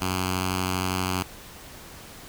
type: tone with notch filter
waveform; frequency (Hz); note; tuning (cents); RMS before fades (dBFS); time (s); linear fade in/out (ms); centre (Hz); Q
5% pulse; 92.5; F#2; 0; -27; 0.01-1.23; 5; 540; 0.84
effects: pink hiss -44 dBFS RMS until 2.28 s